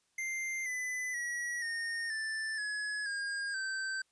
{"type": "tone with pitch steps", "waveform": "square", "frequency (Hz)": [2093, 2005, 1921.5, 1841.1, 1764.1, 1690.3, 1619.5, 1551.8], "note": ["C7", "B6", "B6", "A#6", "A6", "G#6", "G#6", "G6"], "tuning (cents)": [0, 26, -48, -22, 4, 30, -44, -18], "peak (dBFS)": -35, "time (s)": [0.18, 4.02], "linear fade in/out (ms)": 5, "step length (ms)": 480, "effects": ["white hiss -75 dBFS RMS until 4.11 s", "resampled to 22050 Hz"]}